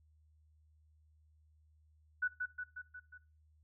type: tone with echo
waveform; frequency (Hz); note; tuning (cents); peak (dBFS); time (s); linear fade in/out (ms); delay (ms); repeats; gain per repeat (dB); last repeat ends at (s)
sine; 1484; F#6; +5; -30; 2.22-2.28; 10; 180; 5; -4; 3.18
effects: noise-tail reverb RT60 0.3 s tail -19 dB re dry + added 77 Hz sine -65 dBFS peak until 3.63 s